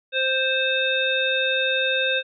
harmonic tone, 524 Hz, C5, 2 cents sharp, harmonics 1 / 3 / 5 / 7, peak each -25 / -25 / -25 / -25 dBFS, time 0.12-2.23 s, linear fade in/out 50 ms, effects none

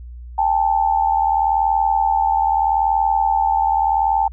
sine tone pair together, 799.2 / 880 Hz, G5 / A5, +33 / 0 cents, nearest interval major second, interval 167 cents, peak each -17 dBFS, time 0.38-4.28 s, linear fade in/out 5 ms, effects added 60 Hz sine -32 dBFS peak until 4.32 s

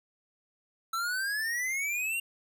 square exponential sweep, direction up, 1318.5 to 2800 Hz, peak -30 dBFS, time 0.93-2.2 s, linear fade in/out 5 ms, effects none

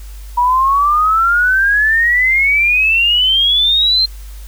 sine exponential sweep, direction up, 959 to 4186 Hz, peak -9 dBFS, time 0.37-4.06 s, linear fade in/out 10 ms, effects added 50 Hz sine -28 dBFS peak until 4.47 s + white hiss -43 dBFS RMS until 4.47 s

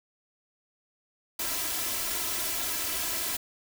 white noise with comb filter, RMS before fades -31 dBFS, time 1.39-3.37 s, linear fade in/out 5 ms, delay 3 ms, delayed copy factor +0.8, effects none

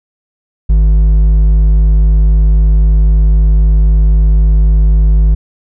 sine tone with hard clipping, 51.91 Hz, G#1, in tune, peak -6 dBFS, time 0.69-5.35 s, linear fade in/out 10 ms, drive 5 dB, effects none

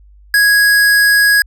square tone, 1660 Hz, G#6, 1 cent flat, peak -8 dBFS, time 0.34-1.42 s, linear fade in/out 2 ms, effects added 50 Hz sine -40 dBFS peak until 1.46 s

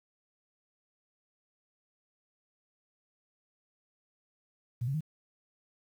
sine tone with pitch steps, 119.7 / 136.71 / 156.13 Hz, A#2 / C#3 / D#3, +46 / -24 / +6 cents, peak -29 dBFS, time 4.81-5.008 s, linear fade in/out 10 ms, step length 66 ms, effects 10-bit

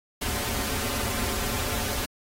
pink noise with comb filter, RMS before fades -29 dBFS, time 0.21-2.06 s, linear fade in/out 10 ms, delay 6.2 ms, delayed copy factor -0.75, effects AAC 48 kbps

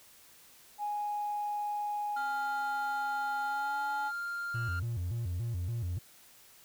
sine tone with pitch glide, 830 to 844.5 Hz, G#5 to G#5, -1 to +29 cents, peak -31 dBFS, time 0.78-4.12 s, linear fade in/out 50 ms, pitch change +30 cents, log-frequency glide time 3.45-3.81 s
triangle tone, 1396.9 Hz, F6, in tune, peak -32 dBFS, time 2.16-4.8 s, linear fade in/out 10 ms
triangle tone with vibrato, 101.5 Hz, G#2, 39 cents flat, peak -29 dBFS, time 4.54-5.99 s, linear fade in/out 10 ms, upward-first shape square, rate 3.5 Hz, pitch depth 250 cents each way
effects tanh soft clip ceiling -26 dBFS + white hiss -58 dBFS RMS until 6.64 s

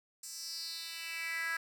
10% pulse tone with high-pass filter sweep, 330 Hz, E4, 2 cents sharp, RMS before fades -40 dBFS, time 0.23-1.57 s, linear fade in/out 5 ms, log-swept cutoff 7000 to 1600 Hz, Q 4.1, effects none

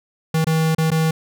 square tone with dropouts, 160 Hz, D#3, 49 cents sharp, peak -16 dBFS, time 0.34-1.11 s, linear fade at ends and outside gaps 5 ms, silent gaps 0.445-0.468 / 0.749-0.782 / 0.905-0.915 s, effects none

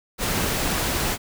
pink noise, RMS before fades -24 dBFS, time 0.18-1.18 s, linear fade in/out 50 ms, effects none

